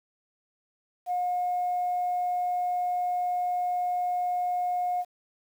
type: tone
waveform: sine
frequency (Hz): 718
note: F5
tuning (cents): +48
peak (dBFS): -24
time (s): 1.06-5.05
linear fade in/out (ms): 50
effects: tanh soft clip ceiling -21 dBFS + 9-bit